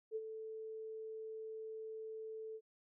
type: tone with ADSR envelope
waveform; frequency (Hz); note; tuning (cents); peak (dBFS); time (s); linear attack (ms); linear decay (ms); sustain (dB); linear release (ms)
sine; 440; A4; 0; -36; 0.11-2.61; 47; 43; -8; 56
effects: none